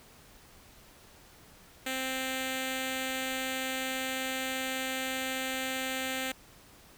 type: tone with notch filter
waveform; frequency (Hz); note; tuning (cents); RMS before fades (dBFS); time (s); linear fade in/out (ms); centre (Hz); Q
5% pulse; 261.7; C4; 0; -34; 1.86-6.32; 5; 1100; 1.8
effects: pink hiss -56 dBFS RMS until 6.97 s